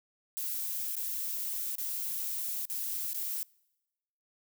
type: noise with dropouts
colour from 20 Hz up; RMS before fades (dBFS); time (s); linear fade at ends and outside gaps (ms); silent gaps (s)
violet; -35; 0.37-3.43; 0; 0.955-0.966 / 1.754-1.783 / 2.654-2.699 / 3.132-3.145
effects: noise-tail reverb RT60 1.0 s tail -26 dB re dry